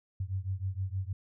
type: beating tone pair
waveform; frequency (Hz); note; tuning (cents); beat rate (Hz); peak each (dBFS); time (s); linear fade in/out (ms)
sine; 92.5 / 98.9; F#2 / G2; 0 / +16; 6.4; -34 / -35; 0.2-1.13; 5
effects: none

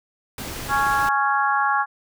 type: noise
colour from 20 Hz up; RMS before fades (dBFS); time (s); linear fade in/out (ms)
pink; -32; 0.38-1.09; 2
type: harmonic tone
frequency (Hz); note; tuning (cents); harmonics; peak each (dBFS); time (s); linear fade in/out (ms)
277.2; C#4; 0; 3 / 4 / 5 / 6; -22 / -22 / -24 / -25; 0.68-1.86; 50
effects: none

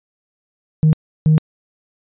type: tone bursts at uneven times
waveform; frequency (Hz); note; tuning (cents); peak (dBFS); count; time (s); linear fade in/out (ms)
sine; 155.8; D#3; +3; -7; 2; 0.83-0.93 / 1.26-1.38; 0
effects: tanh soft clip ceiling -6 dBFS + resampled to 8000 Hz

